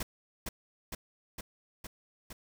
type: noise with echo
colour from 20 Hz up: pink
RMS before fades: -35 dBFS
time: 0-0.03 s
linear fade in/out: 5 ms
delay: 460 ms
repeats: 5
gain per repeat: -2 dB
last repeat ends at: 2.33 s
effects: none